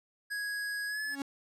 square tone with pitch glide, 1661.2 to 1717.8 Hz, G#6 to A6, 0 to -42 cents, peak -34 dBFS, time 0.3-1.16 s, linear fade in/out 20 ms, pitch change +58 cents, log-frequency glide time 0.87-1.01 s
45% pulse tone with exponential growth, 277.2 Hz, C#4, in tune, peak -31 dBFS, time 1.04-1.22 s, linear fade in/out 2 ms, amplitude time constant 38 ms
effects low-pass 12000 Hz 12 dB/octave

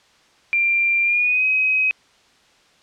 sine tone with pitch glide, 2376 to 2532 Hz, D7 to D#7, +20 to +30 cents, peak -15 dBFS, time 0.53-1.91 s, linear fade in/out 0 ms, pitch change +110 cents, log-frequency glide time 1.03-1.45 s, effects white hiss -55 dBFS RMS until 2.82 s + low-pass 5000 Hz 12 dB/octave

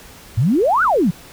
sine exponential two-way sweep, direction up then down, 100 to 1537 to 152.7 Hz, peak -12 dBFS, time 0.37-1.11 s, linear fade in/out 10 ms, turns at 0.83 s, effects pink hiss -41 dBFS RMS until 1.32 s

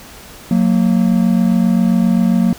triangle tone pair together, 182.6 / 230.1 Hz, F#3 / A#3, -23 / -22 cents, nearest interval major third, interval 401 cents, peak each -11 dBFS, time 0.51-2.53 s, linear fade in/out 2 ms, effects pink hiss -37 dBFS RMS until 2.58 s

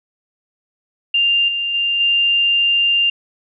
sine tone with level steps, 2794 Hz, F7, in tune, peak -12 / -18 / -15 / -12 dBFS, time 1.14-3.1 s, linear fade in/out 5 ms, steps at 1.48 / 1.74 / 2 s, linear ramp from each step 5 ms, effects none

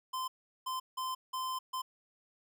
square tone bursts at uneven times, 1033 Hz, C6, 22 cents flat, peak -35 dBFS, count 5, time 0.13-0.28 / 0.66-0.8 / 0.97-1.15 / 1.33-1.59 / 1.73-1.82 s, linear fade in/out 10 ms, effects none

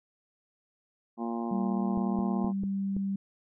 harmonic tone, 116.54 Hz, A#2, in tune, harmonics 2 / 3 / 4 / 5 / 6 / 7 / 8 / 9, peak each -32 / -37 / -47 / -48 / -41 / -41 / -46 / -44 dBFS, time 1.17-2.53 s, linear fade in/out 50 ms
sine tone, 196 Hz, G3, in tune, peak -28 dBFS, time 1.51-3.16 s, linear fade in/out 5 ms
clicks, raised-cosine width 3 ms, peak -25 dBFS, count 5, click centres 1.975 / 2.189 / 2.446 / 2.636 / 2.966 s
effects none

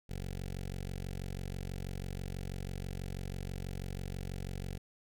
15% pulse tone with notch filter, 46.14 Hz, F#1, 4 cents flat, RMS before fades -40 dBFS, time 0.09-4.78 s, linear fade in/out 10 ms, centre 1100 Hz, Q 1, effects none

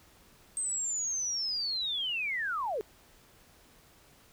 sine linear sweep, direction down, 8372 to 384.9 Hz, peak -30 dBFS, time 0.57-2.81 s, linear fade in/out 0 ms, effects pink hiss -60 dBFS RMS until 4.32 s

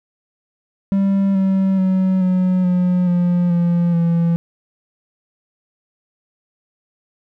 triangle tone with pitch steps, 196 / 191.86 / 187.8 / 183.83 / 179.94 / 176.14 / 172.41 / 168.77 Hz, G3 / G3 / F#3 / F#3 / F#3 / F3 / F3 / E3, 0 / -37 / +26 / -11 / -48 / +15 / -22 / +41 cents, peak -11 dBFS, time 0.92-4.36 s, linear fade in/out 0 ms, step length 430 ms, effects none

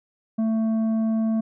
sine tone with tanh clipping, 222.2 Hz, A3, 17 cents sharp, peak -21 dBFS, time 0.38-1.41 s, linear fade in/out 10 ms, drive 7 dB, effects none

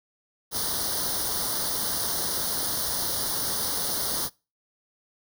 white noise with comb filter, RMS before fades -28 dBFS, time 0.51-4.3 s, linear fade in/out 50 ms, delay 0.2 ms, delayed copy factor +0.95, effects noise-tail reverb RT60 0.3 s tail -24 dB re dry

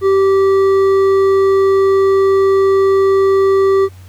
triangle tone with hard clipping, 388.5 Hz, G4, 16 cents flat, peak -10 dBFS, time 0.01-3.89 s, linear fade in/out 50 ms, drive 11 dB, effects added 92 Hz sine -34 dBFS peak until 4.08 s + pink hiss -47 dBFS RMS until 4.08 s

